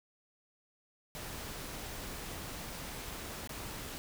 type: noise with dropouts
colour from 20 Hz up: pink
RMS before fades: -43 dBFS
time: 1.15-3.98 s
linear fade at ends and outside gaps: 0 ms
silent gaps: 3.474-3.493 s
effects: none